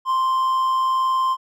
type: tone with amplitude modulation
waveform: triangle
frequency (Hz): 1046.5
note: C6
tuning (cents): 0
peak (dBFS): -14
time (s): 0.05-1.37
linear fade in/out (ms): 50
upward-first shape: sine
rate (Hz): 122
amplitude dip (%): 25
effects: none